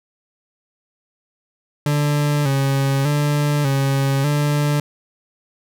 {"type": "tone with vibrato", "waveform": "40% pulse", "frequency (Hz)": 141.8, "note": "C#3", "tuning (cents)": 40, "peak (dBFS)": -15, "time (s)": [1.86, 4.8], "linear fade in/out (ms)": 2, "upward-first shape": "square", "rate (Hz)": 0.84, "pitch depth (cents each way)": 60, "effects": []}